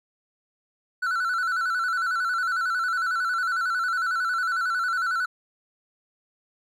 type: tone with vibrato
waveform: triangle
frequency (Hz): 1417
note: F6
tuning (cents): +25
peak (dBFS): -21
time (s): 1.02-5.26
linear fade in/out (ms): 10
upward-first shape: square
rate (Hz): 11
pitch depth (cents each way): 81
effects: none